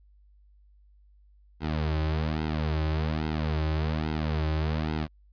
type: tone with flanger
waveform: sawtooth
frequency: 77.78 Hz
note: D#2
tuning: in tune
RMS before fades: -28 dBFS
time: 1.6-5.08 s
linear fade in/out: 50 ms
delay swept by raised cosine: 1.7 to 4.4 ms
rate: 1.2 Hz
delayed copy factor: -0.95
effects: added 50 Hz sine -55 dBFS peak until 5.32 s + resampled to 11025 Hz